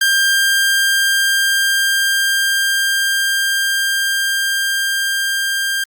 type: tone with level ramp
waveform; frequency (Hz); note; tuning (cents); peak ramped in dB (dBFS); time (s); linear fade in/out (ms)
sawtooth; 1594; G6; +28; -8 to -13; 0.01-5.84; 5
effects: Opus 48 kbps